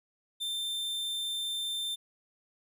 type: tone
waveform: 45% pulse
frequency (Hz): 3575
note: A7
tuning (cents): +27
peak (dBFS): -32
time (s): 0.4-1.96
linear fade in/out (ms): 20
effects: resampled to 32000 Hz